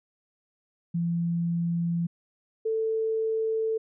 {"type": "tone pair in turn", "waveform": "sine", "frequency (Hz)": [170, 443.5], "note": ["F3", "A4"], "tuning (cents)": [-46, 14], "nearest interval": "octave + perfect fourth", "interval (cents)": 1660, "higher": "second", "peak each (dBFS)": -24, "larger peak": "neither", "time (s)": [[0.94, 2.07], [2.65, 3.78]], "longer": "neither", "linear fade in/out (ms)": 10, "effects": []}